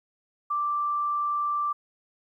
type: tone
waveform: sine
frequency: 1174.7 Hz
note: D6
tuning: in tune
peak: -24 dBFS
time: 0.5-1.73 s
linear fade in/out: 10 ms
effects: 11-bit